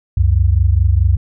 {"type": "tone pair together", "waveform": "sine", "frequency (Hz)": [67.78, 92.5], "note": ["C#2", "F#2"], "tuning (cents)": [-38, 0], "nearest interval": "perfect fourth", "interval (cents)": 538, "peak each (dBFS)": -12, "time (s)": [0.17, 1.17], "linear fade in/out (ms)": 5, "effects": []}